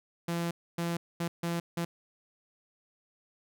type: tone bursts at uneven times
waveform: sawtooth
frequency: 170 Hz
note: F3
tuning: 46 cents flat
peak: -26 dBFS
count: 5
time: 0.28-0.51 / 0.78-0.97 / 1.2-1.28 / 1.43-1.6 / 1.77-1.85 s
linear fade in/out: 5 ms
effects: none